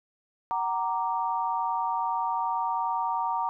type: chord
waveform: sine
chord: Gb augmented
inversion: none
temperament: equal with one note detuned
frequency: 752.9 / 932.3 / 1174.7 Hz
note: Gb5 / Bb5 / D6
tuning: +30 / 0 / 0 cents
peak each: -32 / -27 / -33 dBFS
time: 0.51-3.49 s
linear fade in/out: 0 ms
effects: none